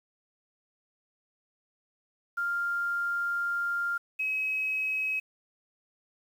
sine tone pair in turn, 1396.9 / 2550 Hz, F6 / D#7, 0 / +42 cents, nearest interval minor seventh, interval 1042 cents, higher second, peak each -27 dBFS, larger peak neither, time 2.37-3.98 / 4.19-5.2 s, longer first, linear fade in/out 10 ms, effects 9-bit

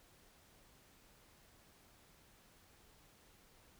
silence, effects pink hiss -66 dBFS RMS until 3.79 s

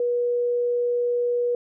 sine tone, 483.8 Hz, B4, 36 cents flat, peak -20 dBFS, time 0-1.55 s, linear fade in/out 2 ms, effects none

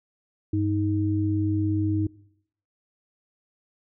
sine tone pair together, 99 / 314.1 Hz, G2 / D#4, +18 / +16 cents, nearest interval octave + minor sixth, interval 1998 cents, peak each -24 dBFS, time 0.53-2.07 s, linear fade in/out 5 ms, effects noise-tail reverb RT60 0.7 s tail -21 dB re dry

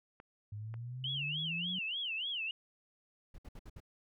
clicks, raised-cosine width 0.5 ms, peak -36 dBFS, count 2, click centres 0.201 / 0.741 s
sine exponential sweep, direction up, 102.3 to 187.8 Hz, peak -40 dBFS, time 0.52-1.79 s, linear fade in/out 5 ms
sine tone with vibrato, 2952 Hz, F#7, 5 cents flat, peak -35 dBFS, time 1.04-2.51 s, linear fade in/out 2 ms, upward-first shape sine, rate 3.4 Hz, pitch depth 230 cents each way
brown noise bursts, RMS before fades -48 dBFS, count 5, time 3.34-3.803 s, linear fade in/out 5 ms, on 43 ms, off 62 ms
effects none

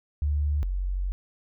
sine tone pair in turn, 73.42 / 46.25 Hz, D2 / F#1, 0 / 0 cents, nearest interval minor sixth, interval 800 cents, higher first, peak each -22 / -25 dBFS, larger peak first, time 0.22-0.63 / 0.63-1.12 s, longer second, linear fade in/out 0 ms, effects none

